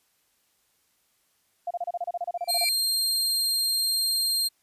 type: tone bursts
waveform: sine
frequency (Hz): 698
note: F5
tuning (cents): -1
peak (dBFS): -26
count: 15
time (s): 1.67-2.645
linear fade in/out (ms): 5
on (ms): 37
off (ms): 30
type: tone with exponential growth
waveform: 40% pulse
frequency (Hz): 2349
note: D7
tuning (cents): 0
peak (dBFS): -24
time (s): 2.37-2.69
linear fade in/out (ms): 2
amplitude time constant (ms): 69
type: tone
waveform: sawtooth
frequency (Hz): 4193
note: C8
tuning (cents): +3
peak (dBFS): -20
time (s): 2.48-4.49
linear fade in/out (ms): 20
effects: white hiss -69 dBFS RMS until 4.62 s + resampled to 32000 Hz